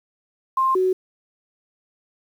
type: tone pair in turn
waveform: sine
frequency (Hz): 1055 / 372.3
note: C6 / F#4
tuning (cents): +14 / +11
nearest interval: octave + tritone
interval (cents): 1803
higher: first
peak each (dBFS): -16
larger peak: neither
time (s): 0.57-0.75 / 0.75-0.93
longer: neither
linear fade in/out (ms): 5
effects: 8-bit